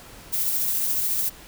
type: noise with tremolo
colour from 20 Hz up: violet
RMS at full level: -23 dBFS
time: 0.32-1.3 s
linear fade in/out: 20 ms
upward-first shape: sine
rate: 14 Hz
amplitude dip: 25%
effects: pink hiss -45 dBFS RMS until 1.47 s